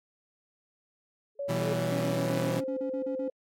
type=tone with exponential growth; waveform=sine; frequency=428.2 Hz; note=A4; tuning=47 cents flat; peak=-28 dBFS; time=1.35-1.73 s; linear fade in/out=5 ms; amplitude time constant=82 ms
type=tone with pitch glide; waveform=sine; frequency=563 to 519.3 Hz; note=C#5 to C5; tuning=+27 to -13 cents; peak=-31 dBFS; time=1.39-3.3 s; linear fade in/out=5 ms; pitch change=-140 cents; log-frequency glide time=2.07-2.74 s
type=chord; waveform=sawtooth; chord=E minor; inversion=second; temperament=equal with one note detuned; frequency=123.47 / 164.81 / 193.97 Hz; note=B2 / E3 / G3; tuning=0 / 0 / -18 cents; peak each=-29 / -28 / -33 dBFS; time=1.48-2.61 s; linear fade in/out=20 ms
type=tone bursts; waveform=triangle; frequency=279 Hz; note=C#4; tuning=11 cents sharp; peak=-31 dBFS; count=11; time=1.91-3.282 s; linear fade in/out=5 ms; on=92 ms; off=36 ms
effects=AAC 64 kbps